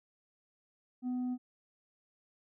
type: tone with tanh clipping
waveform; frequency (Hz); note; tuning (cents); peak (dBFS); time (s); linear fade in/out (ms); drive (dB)
sine; 250; B3; +21; -33; 1.02-1.38; 50; 3
effects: none